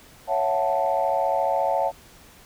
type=chord; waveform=sine; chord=F# minor seventh; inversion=second; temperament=equal with one note detuned; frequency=554.4 / 665.8 / 740 / 880 Hz; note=C#5 / E5 / F#5 / A5; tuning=0 / +17 / 0 / 0 cents; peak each=-25 dBFS; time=0.27-1.92 s; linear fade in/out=50 ms; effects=tanh soft clip ceiling -11 dBFS + pink hiss -50 dBFS RMS until 2.45 s